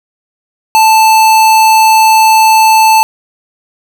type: tone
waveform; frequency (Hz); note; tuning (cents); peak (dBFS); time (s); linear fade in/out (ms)
square; 880; A5; 0; -4; 0.75-3.03; 0
effects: none